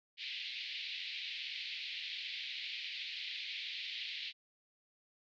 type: band-pass noise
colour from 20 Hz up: white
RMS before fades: -43 dBFS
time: 0.17-4.33 s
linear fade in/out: 50 ms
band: 2100 to 4200 Hz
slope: 48 dB/octave
effects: none